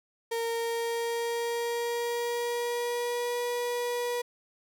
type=tone with pitch glide; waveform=35% pulse; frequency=461.4 to 483.8 Hz; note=A#4 to B4; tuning=-18 to -36 cents; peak=-27 dBFS; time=0.31-4.22 s; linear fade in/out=10 ms; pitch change=+82 cents; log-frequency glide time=0.45-3.41 s; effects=none